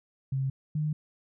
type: tone pair in turn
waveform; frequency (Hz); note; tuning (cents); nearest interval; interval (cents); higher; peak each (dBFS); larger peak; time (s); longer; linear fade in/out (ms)
sine; 134.2 / 152.26; C3 / D#3; +44 / -37; major second; 219; second; -26; neither; 0.32-0.5 / 0.75-0.93; neither; 5
effects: none